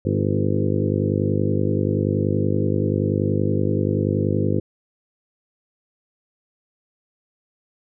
harmonic tone with a mistuned harmonic, 50.5 Hz, G#1, 48 cents flat, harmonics 2 / 3 / 4 / 5 / 6 / 7 / 8 / 9 / 10, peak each -23 / -25 / -26 / -27 / -28 / -28 / -29 / -30 / -30 dBFS, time 0.05-4.6 s, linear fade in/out 5 ms, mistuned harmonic 7, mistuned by -22 cents, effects none

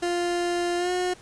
30% pulse tone with pitch glide, 349.2 to 361.9 Hz, F4 to F#4, 0 to -38 cents, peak -21 dBFS, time 0.02-1.14 s, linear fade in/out 10 ms, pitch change +62 cents, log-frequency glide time 0.77-0.91 s, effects pink hiss -50 dBFS RMS until 1.21 s + resampled to 22050 Hz

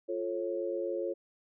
sine chord, F augmented, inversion none, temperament just, 349.2 / 436.5 / 545.7 Hz, F4 / A4 / C#5, 0 / -14 / -27 cents, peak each -35 / -37 / -35 dBFS, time 0.08-1.14 s, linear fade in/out 20 ms, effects none

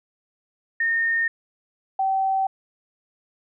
sine tone pair in turn, 1832 / 770.3 Hz, A#6 / G5, -31 / -30 cents, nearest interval octave + minor third, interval 1499 cents, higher first, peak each -19 dBFS, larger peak neither, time 0.8-1.28 / 1.99-2.47 s, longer neither, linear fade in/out 5 ms, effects none

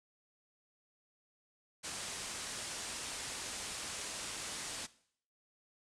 white low-pass noise, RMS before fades -43 dBFS, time 1.83-4.87 s, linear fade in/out 20 ms, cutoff 9600 Hz, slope 48 dB/octave, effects noise-tail reverb RT60 0.6 s tail -18 dB re dry

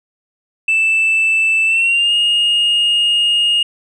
sine tone with pitch glide, 2644 to 2850 Hz, E7 to F7, +5 to +34 cents, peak -9 dBFS, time 0.68-3.63 s, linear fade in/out 5 ms, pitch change +129 cents, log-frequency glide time 1.66-2.13 s, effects tanh soft clip ceiling -9 dBFS

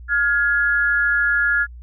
sine tone pair together, 1417 / 1684 Hz, F6 / G#6, +25 / +24 cents, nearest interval minor third, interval 299 cents, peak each -18 dBFS, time 0.08-1.67 s, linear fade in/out 50 ms, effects added 60 Hz sine -35 dBFS peak until 1.82 s

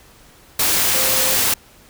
sine tone in noise, 523 Hz, C5, 1 cent flat, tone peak -27 dBFS, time 0.94-1.35 s, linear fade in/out 5 ms, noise white, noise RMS -17 dBFS, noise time 0.59-1.54 s, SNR -13 dB, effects pink hiss -48 dBFS RMS until 1.89 s

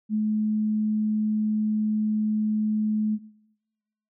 sine tone, 214.3 Hz, A3, 45 cents flat, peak -21 dBFS, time 0.09-3.19 s, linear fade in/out 50 ms, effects noise-tail reverb RT60 1.0 s tail -22 dB re dry

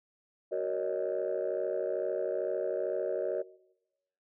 sine chord, D# minor seventh, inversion first, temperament just, 373.4 / 466.7 / 560 / 622.3 Hz, F#4 / A#4 / C#5 / D#5, +16 / +2 / +18 / 0 cents, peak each -34 dBFS, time 0.51-3.43 s, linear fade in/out 20 ms, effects noise-tail reverb RT60 0.9 s tail -21 dB re dry + tanh soft clip ceiling -23 dBFS

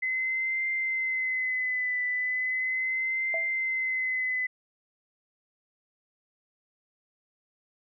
sine tone with vibrato, 2038 Hz, C7, 46 cents flat, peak -26 dBFS, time 0.02-4.47 s, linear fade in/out 10 ms, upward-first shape triangle, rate 0.37 Hz, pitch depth 44 cents each way
sine tone with exponential decay, 659.3 Hz, E5, in tune, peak -28 dBFS, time 3.34-3.54 s, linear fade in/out 1 ms, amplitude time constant 43 ms
effects none

